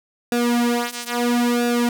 sawtooth tone with flanger, 240 Hz, B3, 49 cents flat, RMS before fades -20 dBFS, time 0.32-1.89 s, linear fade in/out 2 ms, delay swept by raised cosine 0.95 to 4.25 ms, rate 0.75 Hz, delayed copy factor -0.9, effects none

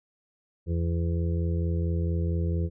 harmonic tone, 84.4 Hz, E2, 41 cents sharp, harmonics 1 / 2 / 4 / 5 / 6, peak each -25 / -31 / -37 / -39 / -41 dBFS, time 0.66-2.7 s, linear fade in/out 50 ms, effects none

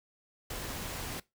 pink noise, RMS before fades -39 dBFS, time 0.5-1.2 s, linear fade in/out 5 ms, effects noise-tail reverb RT60 0.2 s tail -20 dB re dry

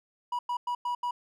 triangle tone bursts at uneven times, 972 Hz, B5, 28 cents flat, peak -26 dBFS, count 5, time 0.32-0.39 / 0.49-0.57 / 0.67-0.75 / 0.85-0.95 / 1.03-1.11 s, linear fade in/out 5 ms, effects none

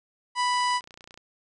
harmonic tone, 988 Hz, B5, in tune, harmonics 1 / 2 / 3 / 4 / 5 / 6 / 7 / 8 / 9, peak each -23 / -31 / -34 / -41 / -34 / -44 / -45 / -45 / -42 dBFS, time 0.35-0.81 s, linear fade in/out 50 ms
click train, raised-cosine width 0.2 ms, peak -29 dBFS, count 20, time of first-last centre 0.54-1.175 s, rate 29.9 Hz
effects none

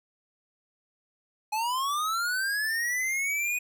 square linear sweep, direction up, 838 to 2489 Hz, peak -27 dBFS, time 1.52-3.59 s, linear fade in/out 10 ms, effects none

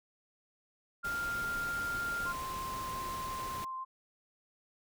sine tone, 1396.9 Hz, F6, in tune, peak -33 dBFS, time 1.03-2.33 s, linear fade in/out 20 ms
pink noise, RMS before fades -44 dBFS, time 1.04-3.65 s, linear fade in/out 10 ms
sine tone with vibrato, 1046.5 Hz, C6, in tune, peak -37 dBFS, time 2.25-3.85 s, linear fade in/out 20 ms, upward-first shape sine, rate 5.8 Hz, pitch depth 8 cents each way
effects none

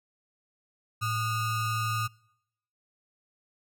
square ring-modulated tone, 670 Hz, E5, 28 cents sharp, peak -25 dBFS, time 1.01-2.08 s, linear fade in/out 20 ms, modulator 559 Hz, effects noise-tail reverb RT60 0.8 s tail -25 dB re dry

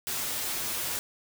white noise with comb filter, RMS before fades -32 dBFS, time 0.07-0.99 s, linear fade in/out 0 ms, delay 8.3 ms, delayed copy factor +0.6, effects none

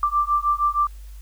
sine beating tone pair, 1174.7 / 1181.1 Hz, D6 / D6, 0 / +9 cents, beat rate 6.4 Hz, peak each -21 dBFS, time 0.03-0.87 s, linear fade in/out 2 ms, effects added 50 Hz sine -36 dBFS peak until 1.21 s + white hiss -55 dBFS RMS until 1.21 s

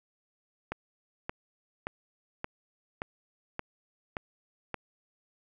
click train, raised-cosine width 0.5 ms, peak -18 dBFS, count 8, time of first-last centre 0.72-4.743 s, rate 1.74 Hz, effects none

